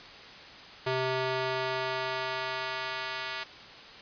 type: tone with high-pass filter sweep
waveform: square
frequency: 130 Hz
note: C3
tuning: 11 cents flat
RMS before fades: -32 dBFS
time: 0.86-3.44 s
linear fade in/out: 10 ms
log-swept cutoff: 320 to 1500 Hz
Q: 0.71
effects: white hiss -47 dBFS RMS until 4.01 s + resampled to 11025 Hz